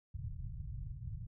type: low-pass noise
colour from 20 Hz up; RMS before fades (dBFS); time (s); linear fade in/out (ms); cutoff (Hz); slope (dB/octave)
white; -43; 0.14-1.27; 10; 140; 48
effects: none